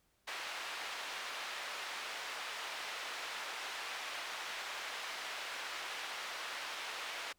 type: band-pass noise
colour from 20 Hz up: white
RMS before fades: -43 dBFS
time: 0.27-7.33 s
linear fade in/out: 10 ms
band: 660 to 3000 Hz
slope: 12 dB/octave
effects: pink hiss -75 dBFS RMS until 7.38 s